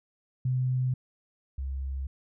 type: tone pair in turn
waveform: sine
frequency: 127.9 / 67.15 Hz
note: C3 / C2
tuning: -39 / +46 cents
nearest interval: major seventh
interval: 1115 cents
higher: first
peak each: -24 / -30 dBFS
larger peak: first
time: 0.45-0.94 / 1.58-2.07 s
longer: neither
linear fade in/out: 5 ms
effects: none

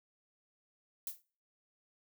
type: noise with exponential decay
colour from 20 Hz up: violet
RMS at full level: -35 dBFS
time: 1.07-1.22 s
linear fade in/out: 2 ms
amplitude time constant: 31 ms
effects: noise-tail reverb RT60 0.4 s tail -22 dB re dry

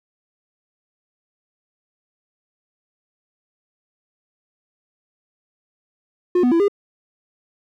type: tone with pitch steps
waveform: triangle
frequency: 357.5 / 247.2 / 334.4 / 404.6 Hz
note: F4 / B3 / E4 / G#4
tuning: +41 / +2 / +25 / -45 cents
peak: -11 dBFS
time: 6.35-6.682 s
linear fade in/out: 5 ms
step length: 83 ms
effects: none

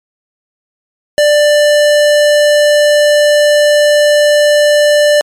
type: tone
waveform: square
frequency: 591 Hz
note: D5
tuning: 11 cents sharp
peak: -6 dBFS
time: 1.18-5.21 s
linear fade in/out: 0 ms
effects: low-pass 10000 Hz 12 dB/octave + MP3 96 kbps

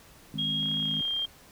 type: chord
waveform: sine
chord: Ab major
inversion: second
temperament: equal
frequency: 155.56 / 207.7 / 261.6 Hz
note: Eb3 / Ab3 / C4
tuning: 0 / 0 / 0 cents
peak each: -36 / -37 / -39 dBFS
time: 0.34-1.01 s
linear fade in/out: 2 ms
type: tone with pitch glide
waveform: sine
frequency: 3269 to 3198 Hz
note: G#7 to G7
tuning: -28 to +34 cents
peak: -27 dBFS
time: 0.38-1.26 s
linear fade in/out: 10 ms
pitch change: -38 cents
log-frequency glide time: 0.78-1.12 s
type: click train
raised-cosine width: 0.5 ms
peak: -34 dBFS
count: 23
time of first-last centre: 0.63-1.25 s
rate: 35.5 Hz
effects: pink hiss -54 dBFS RMS until 1.51 s

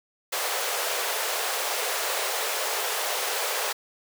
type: high-pass noise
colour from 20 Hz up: pink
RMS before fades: -28 dBFS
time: 0.32-3.73 s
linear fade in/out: 10 ms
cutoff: 430 Hz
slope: 48 dB/octave
effects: none

